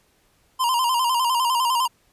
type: tone with vibrato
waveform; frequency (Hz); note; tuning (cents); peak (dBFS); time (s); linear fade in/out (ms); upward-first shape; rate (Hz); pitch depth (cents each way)
square; 987.8; B5; 0; -19; 0.59-1.88; 20; square; 9.9; 79
effects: pink hiss -62 dBFS RMS until 2.12 s + resampled to 32000 Hz